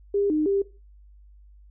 sine tone with pitch steps, 402.7 / 306.1 / 396.2 Hz, G4 / D#4 / G4, +47 / -28 / +18 cents, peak -20 dBFS, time 0.14-0.62 s, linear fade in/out 5 ms, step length 160 ms, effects noise-tail reverb RT60 0.3 s tail -18 dB re dry + added 50 Hz sine -48 dBFS peak until 1.7 s

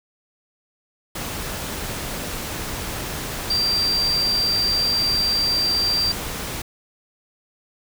sine tone in noise, 4709 Hz, D8, 4 cents sharp, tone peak -18 dBFS, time 3.5-6.12 s, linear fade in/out 5 ms, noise pink, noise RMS -29 dBFS, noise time 1.15-6.62 s, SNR +8 dB, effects none

